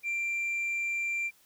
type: tone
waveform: sine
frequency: 2364 Hz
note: D7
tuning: 11 cents sharp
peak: -26 dBFS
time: 0.03-1.31 s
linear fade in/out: 50 ms
effects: tanh soft clip ceiling -28 dBFS + white hiss -63 dBFS RMS until 1.45 s